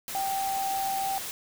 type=tone in noise; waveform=sine; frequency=779 Hz; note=G5; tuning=11 cents flat; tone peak=-27 dBFS; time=0.15-1.18 s; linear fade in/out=0 ms; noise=white; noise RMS=-36 dBFS; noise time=0.08-1.31 s; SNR=+6 dB; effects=none